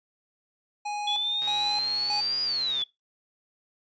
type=tone with tremolo; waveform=square; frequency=830 Hz; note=G#5; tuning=1 cent flat; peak=-30 dBFS; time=0.85-2.21 s; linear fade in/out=10 ms; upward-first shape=square; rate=1.6 Hz; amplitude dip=80%
type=exponential two-way sweep; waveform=sine; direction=up then down; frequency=3382 to 4905 to 3382 Hz; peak=-25 dBFS; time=1.07-2.84 s; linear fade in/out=5 ms; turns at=2.43 s
type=click train; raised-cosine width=0.2 ms; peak=-25 dBFS; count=190; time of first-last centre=1.42-2.82 s; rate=135 Hz
effects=noise-tail reverb RT60 0.2 s tail -22 dB re dry + resampled to 16000 Hz